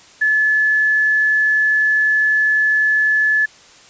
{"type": "tone with quantisation", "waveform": "sine", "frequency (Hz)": 1724, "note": "A6", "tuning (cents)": -36, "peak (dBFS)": -12, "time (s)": [0.21, 3.46], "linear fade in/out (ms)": 10, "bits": 7, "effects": ["white hiss -45 dBFS RMS until 3.89 s", "resampled to 16000 Hz"]}